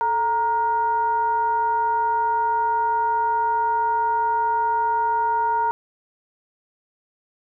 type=tone with frequency modulation; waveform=sine; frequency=932.3 Hz; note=A#5; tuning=in tune; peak=-18 dBFS; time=0.01-5.71 s; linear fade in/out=0 ms; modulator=495 Hz; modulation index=0.43; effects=none